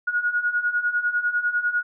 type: beating tone pair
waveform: sine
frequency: 1441 / 1451 Hz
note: F#6 / F#6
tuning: -46 / -34 cents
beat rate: 10 Hz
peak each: -26 / -22 dBFS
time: 0.07-1.83 s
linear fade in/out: 10 ms
effects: none